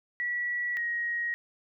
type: tone pair in turn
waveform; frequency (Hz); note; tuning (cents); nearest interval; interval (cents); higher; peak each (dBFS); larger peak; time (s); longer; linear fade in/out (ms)
sine; 1939 / 1888.2; B6 / A#6; -32 / +22; unison; 46; first; -28; neither; 0.2-0.77 / 0.77-1.34; neither; 0
effects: none